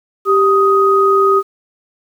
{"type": "tone pair together", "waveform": "sine", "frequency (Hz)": [392, 1249.9], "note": ["G4", "D#6"], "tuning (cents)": [0, 7], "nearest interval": "octave + minor sixth", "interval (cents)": 2007, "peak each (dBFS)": -11, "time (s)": [0.25, 1.43], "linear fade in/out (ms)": 50, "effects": ["7-bit"]}